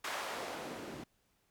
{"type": "noise with band-pass filter sweep", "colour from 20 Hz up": "white", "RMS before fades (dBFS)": -42, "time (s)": [0.04, 1.04], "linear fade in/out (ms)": 5, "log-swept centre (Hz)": [1200, 200], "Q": 0.91, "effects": ["pink hiss -75 dBFS RMS until 1.5 s"]}